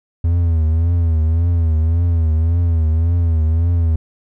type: tone with vibrato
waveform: triangle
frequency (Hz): 82.41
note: E2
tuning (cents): 0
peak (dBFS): -10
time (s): 0.24-3.96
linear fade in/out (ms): 5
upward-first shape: triangle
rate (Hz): 1.8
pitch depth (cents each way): 97
effects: none